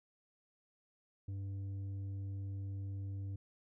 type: tone with tanh clipping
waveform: sine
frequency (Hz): 98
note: G2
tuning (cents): 0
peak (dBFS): -40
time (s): 1.28-3.36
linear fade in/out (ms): 5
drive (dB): 6
effects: none